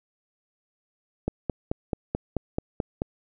click train, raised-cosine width 2 ms, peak -12 dBFS, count 9, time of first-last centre 1.28-3.019 s, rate 4.6 Hz, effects none

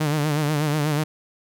sawtooth tone with vibrato, 150 Hz, D3, 37 cents sharp, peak -16 dBFS, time 0-1.04 s, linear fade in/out 10 ms, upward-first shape sine, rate 8.2 Hz, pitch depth 72 cents each way, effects none

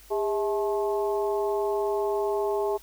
harmonic tone with a mistuned harmonic, 215.6 Hz, A3, 35 cents flat, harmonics 2 / 3 / 4 / 5, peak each -25 / -32 / -32 / -38 dBFS, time 0.1-2.78 s, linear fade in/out 20 ms, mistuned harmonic 2, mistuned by -99 cents, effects added 50 Hz sine -53 dBFS peak until 2.82 s + white hiss -53 dBFS RMS until 2.82 s

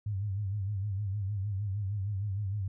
sine tone with vibrato, 100.2 Hz, G2, 38 cents sharp, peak -30 dBFS, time 0.06-2.68 s, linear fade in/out 5 ms, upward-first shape sine, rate 6.5 Hz, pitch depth 100 cents each way, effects none

